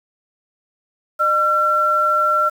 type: tone pair together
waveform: sine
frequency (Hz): 608 / 1356.3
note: D#5 / E6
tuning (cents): -40 / +49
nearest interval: octave + major second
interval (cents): 1389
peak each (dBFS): -22 / -14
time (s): 1.19-2.5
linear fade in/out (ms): 20
effects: 7-bit